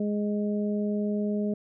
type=harmonic tone; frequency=207.7 Hz; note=G#3; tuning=in tune; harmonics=1 / 2 / 3; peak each=-26 / -32 / -36 dBFS; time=0-1.54 s; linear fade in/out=5 ms; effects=none